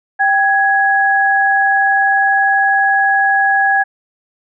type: tone pair together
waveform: sine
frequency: 786 / 1666.4 Hz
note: G5 / G#6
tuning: +4 / +5 cents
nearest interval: octave + minor second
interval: 1301 cents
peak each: -13 / -12 dBFS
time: 0.19-3.84 s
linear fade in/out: 20 ms
effects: none